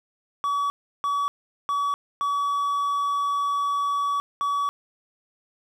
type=tone bursts at uneven times; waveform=triangle; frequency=1138 Hz; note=C#6; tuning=45 cents sharp; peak=-20 dBFS; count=5; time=0.44-0.7 / 1.04-1.28 / 1.69-1.94 / 2.21-4.2 / 4.41-4.69 s; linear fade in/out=0 ms; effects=none

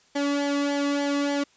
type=tone with flanger; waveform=sawtooth; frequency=284.8 Hz; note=C#4; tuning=47 cents sharp; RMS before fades=-25 dBFS; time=0.15-1.44 s; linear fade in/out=10 ms; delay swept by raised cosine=0.76 to 1.33 ms; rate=3.4 Hz; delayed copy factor=-0.7; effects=white hiss -60 dBFS RMS until 1.56 s + resampled to 16000 Hz

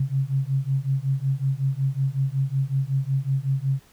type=beating tone pair; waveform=sine; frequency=132.9 / 138.3 Hz; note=C3 / C#3; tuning=+27 / -4 cents; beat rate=5.4 Hz; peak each=-24 dBFS; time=0-3.8 s; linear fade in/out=5 ms; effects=pink hiss -56 dBFS RMS until 3.92 s

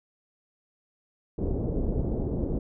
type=low-pass noise; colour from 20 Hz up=pink; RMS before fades=-28 dBFS; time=1.38-2.59 s; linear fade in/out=5 ms; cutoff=510 Hz; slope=24 dB/octave; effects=none

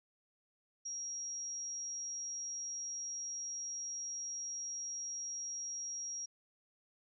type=tone; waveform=sine; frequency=5650 Hz; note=F8; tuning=19 cents sharp; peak=-39 dBFS; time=0.85-6.26 s; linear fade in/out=10 ms; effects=none

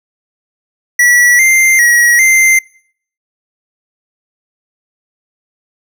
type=tone with pitch steps; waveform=square; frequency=1943 / 2093 / 1910 / 2085 Hz; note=B6 / C7 / A#6 / C7; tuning=-29 / 0 / +42 / -7 cents; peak=-6 dBFS; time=0.99-2.59 s; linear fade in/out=5 ms; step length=400 ms; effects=noise-tail reverb RT60 0.6 s tail -24 dB re dry

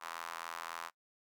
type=tone with high-pass filter; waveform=square; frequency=41.8 Hz; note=E1; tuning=25 cents sharp; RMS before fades=-44 dBFS; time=0-0.91 s; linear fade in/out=50 ms; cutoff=1100 Hz; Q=2.5; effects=noise-tail reverb RT60 0.1 s tail -21 dB re dry

